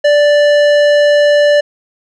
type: tone with tanh clipping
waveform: sine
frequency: 586 Hz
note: D5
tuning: 4 cents flat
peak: -8 dBFS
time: 0.04-1.61 s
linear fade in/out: 10 ms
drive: 15 dB
effects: none